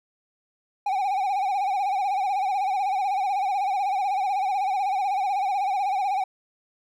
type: tone with vibrato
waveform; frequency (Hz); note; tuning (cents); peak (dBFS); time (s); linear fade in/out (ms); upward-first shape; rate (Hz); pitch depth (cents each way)
triangle; 784; G5; 0; -20; 0.86-6.24; 5; sine; 16; 94
effects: none